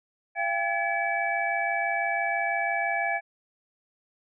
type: tone cluster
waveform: sine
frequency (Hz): 685 / 791 / 1700 / 2295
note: F5 / G5 / G#6 / D7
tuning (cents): -34 / +15 / +40 / -40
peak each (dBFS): -30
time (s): 0.35-3.21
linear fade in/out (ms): 50
effects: none